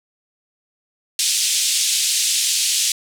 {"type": "band-pass noise", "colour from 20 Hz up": "white", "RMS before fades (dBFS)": -19, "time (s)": [1.19, 2.92], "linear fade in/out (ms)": 2, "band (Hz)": [2800, 9100], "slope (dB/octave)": 24, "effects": []}